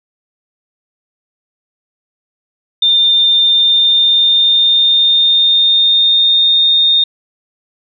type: tone with pitch glide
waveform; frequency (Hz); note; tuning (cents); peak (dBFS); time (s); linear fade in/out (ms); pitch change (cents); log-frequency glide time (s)
sine; 3607 to 3668; A7 to A#7; +42 to -29; -7; 2.82-7.04; 5; +29; 3.45-6.69
effects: none